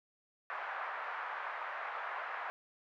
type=band-pass noise; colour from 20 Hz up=white; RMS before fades=-41 dBFS; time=0.5-2.5 s; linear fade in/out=0 ms; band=680 to 1700 Hz; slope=24 dB/octave; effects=none